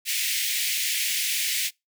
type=high-pass noise; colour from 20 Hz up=pink; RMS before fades=-26 dBFS; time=0.05-1.71 s; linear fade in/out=50 ms; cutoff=2000 Hz; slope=48 dB/octave; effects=noise-tail reverb RT60 0.2 s tail -25 dB re dry

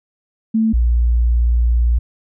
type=tone pair in turn; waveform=sine; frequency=222 / 58.94 Hz; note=A3 / A#1; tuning=+16 / +20 cents; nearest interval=octave + major seventh; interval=2296 cents; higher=first; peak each=-12 / -11 dBFS; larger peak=second; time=0.54-0.73 / 0.73-1.99 s; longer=second; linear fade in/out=10 ms; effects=none

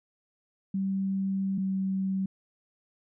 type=tone pair in turn; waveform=sine; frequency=193.4 / 191.51 Hz; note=G3 / G3; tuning=-23 / -40 cents; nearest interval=unison; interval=17 cents; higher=first; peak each=-26 dBFS; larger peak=neither; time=0.74-1.58 / 1.58-2.26 s; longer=first; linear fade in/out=5 ms; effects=none

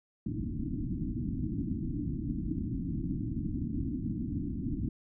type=low-pass noise; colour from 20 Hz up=white; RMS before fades=-34 dBFS; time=0.26-4.89 s; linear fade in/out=5 ms; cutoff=320 Hz; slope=96 dB/octave; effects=none

